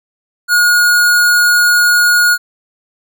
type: tone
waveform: square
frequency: 1441 Hz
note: F#6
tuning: 46 cents flat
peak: -8 dBFS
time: 0.48-2.38 s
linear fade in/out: 50 ms
effects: none